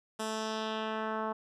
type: tone with low-pass filter sweep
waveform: 10% pulse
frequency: 218.9 Hz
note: A3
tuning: 9 cents flat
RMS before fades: -35 dBFS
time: 0.19-1.33 s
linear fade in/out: 10 ms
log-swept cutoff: 9600 to 1100 Hz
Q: 1.6
effects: none